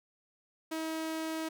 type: tone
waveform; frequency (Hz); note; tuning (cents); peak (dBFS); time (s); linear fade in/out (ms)
sawtooth; 319.8; D#4; +48; -30; 0.71-1.49; 10
effects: none